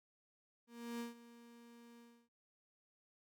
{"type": "tone with ADSR envelope", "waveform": "35% pulse", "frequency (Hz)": 235.3, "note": "A#3", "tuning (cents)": 16, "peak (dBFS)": -39, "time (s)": [0.67, 2.29], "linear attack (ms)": 330, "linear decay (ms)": 140, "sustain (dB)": -17, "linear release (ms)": 300, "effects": []}